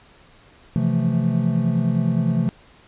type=chord; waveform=triangle; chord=F major seventh; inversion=second; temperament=equal; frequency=130.81 / 164.81 / 174.61 / 220 Hz; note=C3 / E3 / F3 / A3; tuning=0 / 0 / 0 / 0 cents; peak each=-21 dBFS; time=0.76-2.49 s; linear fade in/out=0 ms; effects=pink hiss -51 dBFS RMS until 2.87 s + resampled to 8000 Hz